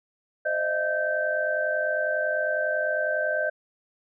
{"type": "tone cluster", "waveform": "sine", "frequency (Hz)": [523, 615, 665, 1555], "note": ["C5", "D#5", "E5", "G6"], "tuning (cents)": [-1, -20, 15, -14], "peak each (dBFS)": [-33, -26, -34, -27], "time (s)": [0.45, 3.5], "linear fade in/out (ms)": 10, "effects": []}